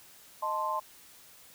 sine chord, A diminished, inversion second, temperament equal, 622.3 / 880 / 1046.5 Hz, Eb5 / A5 / C6, 0 / 0 / 0 cents, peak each -37 / -34 / -31 dBFS, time 0.42-0.8 s, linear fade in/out 10 ms, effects white hiss -55 dBFS RMS until 1.54 s

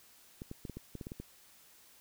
clicks, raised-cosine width 3 ms, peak -29 dBFS, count 10, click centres 0.419 / 0.514 / 0.652 / 0.697 / 0.77 / 0.953 / 1.012 / 1.069 / 1.119 / 1.2 s, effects white hiss -61 dBFS RMS until 2 s

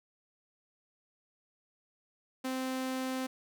sawtooth tone, 259.9 Hz, C4, 11 cents flat, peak -29 dBFS, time 2.44-3.27 s, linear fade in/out 10 ms, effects none

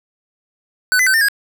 square tone with pitch steps, 1501 / 2014 / 1534 / 1805 / 1643 Hz, F#6 / B6 / G6 / A6 / G#6, +24 / +33 / -38 / +44 / -19 cents, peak -12 dBFS, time 0.92-1.285 s, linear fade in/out 0 ms, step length 73 ms, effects none

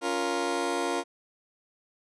20% pulse chord, Bb minor, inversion first, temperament just, 279.7 / 349.6 / 466.2 Hz, Db4 / F4 / Bb4, +16 / +2 / 0 cents, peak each -28 / -25 / -27 dBFS, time 0.01-1.04 s, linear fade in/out 50 ms, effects resampled to 24000 Hz

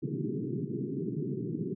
pink band-pass noise, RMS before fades -34 dBFS, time 0.02-1.75 s, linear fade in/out 20 ms, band 120 to 420 Hz, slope 96 dB/octave, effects none

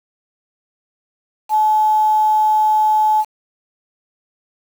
sine tone with quantisation, 860 Hz, A5, 40 cents flat, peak -11 dBFS, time 1.49-3.25 s, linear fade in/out 50 ms, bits 6, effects none

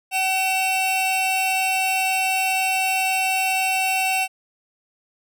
45% pulse tone pair together, 757 / 2698 Hz, F#5 / E7, +39 / +40 cents, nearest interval octave + minor seventh, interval 2201 cents, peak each -22 dBFS, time 0.11-4.28 s, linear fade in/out 50 ms, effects none

